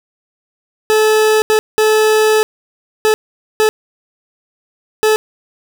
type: tone bursts at uneven times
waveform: 40% pulse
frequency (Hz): 432.7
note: A4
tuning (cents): -29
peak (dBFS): -8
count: 6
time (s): 0.9-1.42 / 1.5-1.59 / 1.78-2.43 / 3.05-3.14 / 3.6-3.69 / 5.03-5.16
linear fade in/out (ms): 0
effects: none